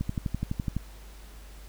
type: click train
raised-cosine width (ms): 5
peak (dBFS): -16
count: 10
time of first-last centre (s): 0.01-0.766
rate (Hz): 11.9
effects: added 50 Hz sine -44 dBFS peak until 1.68 s + pink hiss -53 dBFS RMS until 1.68 s